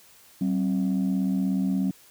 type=tone pair together; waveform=sine; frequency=190.3 / 267 Hz; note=F#3 / C4; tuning=+49 / +35 cents; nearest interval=tritone; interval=586 cents; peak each=-22 / -25 dBFS; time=0.41-1.91 s; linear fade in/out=5 ms; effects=tanh soft clip ceiling -18 dBFS + white hiss -54 dBFS RMS until 2.1 s